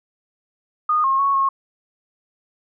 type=tone with pitch steps; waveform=sine; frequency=1229 / 1076 / 1108 / 1087 Hz; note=D#6 / C6 / C#6 / C#6; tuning=-22 / +48 / -1 / -34 cents; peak=-15 dBFS; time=0.89-1.49 s; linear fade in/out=5 ms; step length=150 ms; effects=none